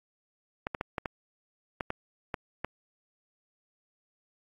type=clicks; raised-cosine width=0.5 ms; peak=-16 dBFS; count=9; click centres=0.669 / 0.748 / 0.811 / 0.982 / 1.058 / 1.808 / 1.904 / 2.342 / 2.646 s; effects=AAC 64 kbps